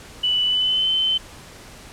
sine tone with pitch glide, 2972 to 3068 Hz, F#7 to G7, +7 to -38 cents, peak -17 dBFS, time 0.23-1.18 s, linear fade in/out 10 ms, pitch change +55 cents, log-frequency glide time 0.45-0.89 s, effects pink hiss -42 dBFS RMS until 1.92 s + low-pass 10000 Hz 12 dB/octave

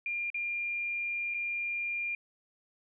sine tone with dropouts, 2400 Hz, D7, 37 cents sharp, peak -31 dBFS, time 0.06-2.15 s, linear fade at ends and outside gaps 2 ms, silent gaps 0.302-0.344 / 1.34-1.344 s, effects none

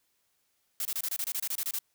blue noise bursts, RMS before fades -32 dBFS, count 13, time 0.8-1.788 s, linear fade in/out 2 ms, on 52 ms, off 26 ms, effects white hiss -74 dBFS RMS until 1.94 s

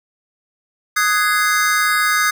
square chord, Ab dominant seventh, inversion second, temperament just, 1245.9 / 1495.1 / 1661.2 / 2077 Hz, Eb6 / Gb6 / Ab6 / C7, +2 / +18 / 0 / -13 cents, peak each -19 / -22 / -20 / -22 dBFS, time 0.96-2.31 s, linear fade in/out 10 ms, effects none

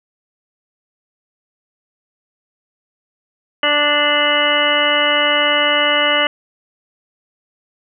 harmonic tone, 293.7 Hz, D4, in tune, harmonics 1 / 2 / 3 / 4 / 5 / 6 / 7 / 9 / 10, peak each -27 / -19 / -26 / -21 / -22 / -23 / -19 / -28 / -17 dBFS, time 3.63-6.27 s, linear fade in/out 2 ms, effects none

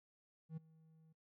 triangle tone with ADSR envelope, 159.9 Hz, D#3, 48 cents sharp, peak -39 dBFS, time 0.49-1.13 s, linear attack 80 ms, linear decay 13 ms, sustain -23 dB, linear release 9 ms, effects noise-tail reverb RT60 0.1 s tail -24 dB re dry

